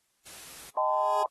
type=noise; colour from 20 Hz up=white; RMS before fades=-46 dBFS; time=0.25-0.71 s; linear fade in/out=20 ms
type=tone with exponential growth; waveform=20% pulse; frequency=415.3 Hz; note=G#4; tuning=in tune; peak=-28 dBFS; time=0.72-1.23 s; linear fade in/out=5 ms; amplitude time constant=110 ms
type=chord; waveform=sine; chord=A half-diminished seventh; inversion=second; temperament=equal with one note detuned; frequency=622.3 / 784 / 880 / 1021.4 Hz; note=Eb5 / G5 / A5 / C6; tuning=0 / 0 / 0 / -42 cents; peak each=-29 / -31 / -30 / -28 dBFS; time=0.77-1.26 s; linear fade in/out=2 ms
effects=white hiss -73 dBFS RMS until 1.3 s + AAC 32 kbps